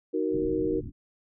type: chord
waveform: sine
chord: D# minor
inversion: none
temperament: just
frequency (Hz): 311.1 / 373.4 / 466.7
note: D#4 / F#4 / A#4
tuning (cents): 0 / +16 / +2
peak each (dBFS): -29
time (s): 0.13-0.81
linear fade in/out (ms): 20
type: low-pass noise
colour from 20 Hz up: pink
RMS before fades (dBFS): -38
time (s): 0.3-0.92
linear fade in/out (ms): 50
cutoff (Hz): 350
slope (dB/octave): 96
effects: none